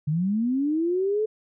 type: linear sweep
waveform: sine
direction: up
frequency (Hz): 143 to 440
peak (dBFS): -21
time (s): 0.07-1.26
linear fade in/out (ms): 10
effects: none